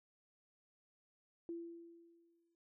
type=tone with exponential decay; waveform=sine; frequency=337.7 Hz; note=E4; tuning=42 cents sharp; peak=-40 dBFS; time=1.49-2.55 s; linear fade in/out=1 ms; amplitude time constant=230 ms; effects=none